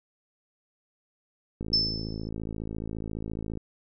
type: click train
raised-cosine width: 3 ms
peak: -22 dBFS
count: 108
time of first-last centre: 1.61-3.573 s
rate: 54.5 Hz
type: tone with exponential decay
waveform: sine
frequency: 5274 Hz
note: E8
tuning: in tune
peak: -18 dBFS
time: 1.73-2.29 s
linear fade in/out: 5 ms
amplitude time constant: 120 ms
effects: none